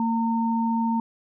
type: tone pair together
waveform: sine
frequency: 228.5 / 914 Hz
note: A#3 / A#5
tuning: -34 / -34 cents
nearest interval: 2 octaves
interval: 2400 cents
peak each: -22 / -26 dBFS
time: 0-1 s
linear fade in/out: 2 ms
effects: none